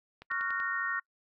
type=click train; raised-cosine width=0.3 ms; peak=-31 dBFS; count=5; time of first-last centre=0.22-0.601 s; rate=10.5 Hz
type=chord; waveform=sine; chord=Gb major seventh; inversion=second; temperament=just; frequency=1110 / 1387.5 / 1480 / 1850 Hz; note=Db6 / F6 / Gb6 / Bb6; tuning=+2 / -12 / 0 / -14 cents; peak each=-37 / -36 / -38 / -33 dBFS; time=0.3-1 s; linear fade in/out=10 ms
effects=noise-tail reverb RT60 0.1 s tail -26 dB re dry